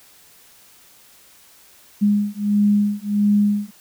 sine beating tone pair, 205.1 / 206.6 Hz, G#3 / G#3, -21 / -9 cents, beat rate 1.5 Hz, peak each -18 dBFS, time 2.01-3.71 s, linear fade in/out 20 ms, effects white hiss -50 dBFS RMS until 3.8 s

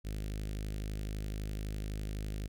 sawtooth tone with notch filter, 51.91 Hz, G#1, in tune, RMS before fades -38 dBFS, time 0.04-2.48 s, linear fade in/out 20 ms, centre 970 Hz, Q 0.55, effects none

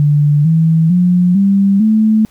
sine tone with pitch steps, 146.83 / 161.98 / 178.69 / 197.13 / 217.5 Hz, D3 / E3 / F3 / G3 / A3, 0 / -30 / +40 / +10 / -20 cents, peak -7 dBFS, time 0-2.25 s, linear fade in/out 0 ms, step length 450 ms, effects pink hiss -50 dBFS RMS until 2.3 s

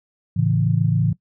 sine chord, A major, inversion none, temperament equal, 110 / 138.59 / 164.81 Hz, A2 / C#3 / E3, 0 / 0 / 0 cents, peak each -20 dBFS, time 0.36-1.13 s, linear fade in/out 10 ms, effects noise-tail reverb RT60 0.1 s tail -19 dB re dry

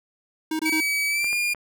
square tone bursts, 315.2 Hz, D#4, 23 cents sharp, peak -24 dBFS, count 3, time 0.51-0.805 s, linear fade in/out 5 ms, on 83 ms, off 23 ms
40% pulse tone with pitch glide, 2281 to 2415 Hz, C#7 to D7, +49 to +48 cents, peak -21 dBFS, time 0.65-1.54 s, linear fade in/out 10 ms, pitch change +99 cents, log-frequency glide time 1.08-1.33 s
clicks, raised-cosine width 0.5 ms, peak -23 dBFS, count 3, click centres 1.244 / 1.33 / 1.547 s
effects none

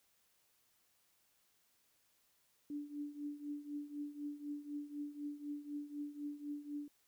sine tone with tremolo, 291.8 Hz, D4, 11 cents flat, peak -38 dBFS, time 2.7-6.88 s, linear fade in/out 2 ms, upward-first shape triangle, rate 4 Hz, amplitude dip 85%, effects white hiss -75 dBFS RMS until 7.07 s

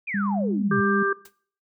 sine exponential sweep, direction down, 2545 to 106.1 Hz, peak -27 dBFS, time 0.07-0.81 s, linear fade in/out 10 ms
sine tone with pitch glide, 200.8 to 202.2 Hz, G3 to G#3, +42 to -46 cents, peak -23 dBFS, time 0.14-1.03 s, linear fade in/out 5 ms, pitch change +12 cents, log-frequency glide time 0.29-0.61 s
harmonic tone, 395.2 Hz, G4, 14 cents sharp, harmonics 1 / 3 / 4, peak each -25 / -25 / -25 dBFS, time 0.71-1.13 s, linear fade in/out 5 ms
white noise with exponential decay, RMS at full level -41 dBFS, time 1.25-1.33 s, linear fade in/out 5 ms, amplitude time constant 16 ms
effects noise-tail reverb RT60 0.5 s tail -19 dB re dry

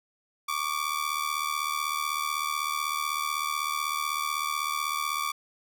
sawtooth ring-modulated tone, 1155 Hz, D6, 29 cents flat, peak -21 dBFS, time 0.48-5.32 s, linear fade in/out 10 ms, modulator 38 Hz, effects none

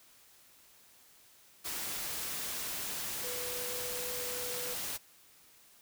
sine tone in noise, 493.9 Hz, B4, in tune, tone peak -42 dBFS, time 3.23-4.75 s, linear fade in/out 20 ms, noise white, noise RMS -38 dBFS, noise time 1.64-4.98 s, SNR -7 dB, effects white hiss -61 dBFS RMS until 5.81 s

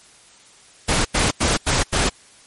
pink noise bursts, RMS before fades -18 dBFS, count 5, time 0.88-2.094 s, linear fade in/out 10 ms, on 170 ms, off 91 ms, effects white hiss -49 dBFS RMS until 2.46 s + MP3 48 kbps

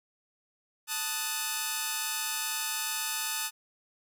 5% pulse chord, D# diminished, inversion second, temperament equal, 880 / 1244.5 / 1480 Hz, A5 / D#6 / F#6, 0 / 0 / 0 cents, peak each -22 / -23 / -25 dBFS, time 0.87-3.51 s, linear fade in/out 50 ms, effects none

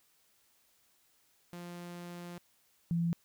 sawtooth / sine tone pair in turn, 174.61 / 169.05 Hz, F3 / E3, 0 / +44 cents, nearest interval minor second, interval 56 cents, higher first, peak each -39 / -28 dBFS, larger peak second, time 1.53-2.38 / 2.91-3.13 s, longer first, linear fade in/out 0 ms, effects white hiss -70 dBFS RMS until 3.24 s

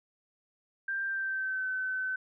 sine tone with pitch glide, 1582 to 1521.9 Hz, G6 to F#6, +15 to +48 cents, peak -30 dBFS, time 0.88-2.16 s, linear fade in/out 5 ms, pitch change -67 cents, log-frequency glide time 1.06-1.67 s, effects none

